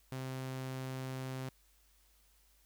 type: tone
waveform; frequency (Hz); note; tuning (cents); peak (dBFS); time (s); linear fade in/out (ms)
sawtooth; 130.8; C3; 0; -35; 0.12-1.49; 0
effects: added 50 Hz sine -68 dBFS peak until 2.65 s + white hiss -70 dBFS RMS until 2.65 s